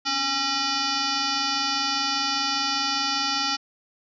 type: tone with frequency modulation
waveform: sine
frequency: 2977 Hz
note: F#7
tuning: 10 cents sharp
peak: -22 dBFS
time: 0.05-3.57 s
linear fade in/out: 20 ms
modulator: 539 Hz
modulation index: 4.5
effects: none